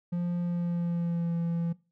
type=tone with pitch glide; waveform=triangle; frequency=174.61 to 168.86 Hz; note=F3 to E3; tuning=0 to +42 cents; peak=-25 dBFS; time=0.12-1.73 s; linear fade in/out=10 ms; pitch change=-58 cents; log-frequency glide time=0.4-1.35 s; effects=noise-tail reverb RT60 0.3 s tail -20 dB re dry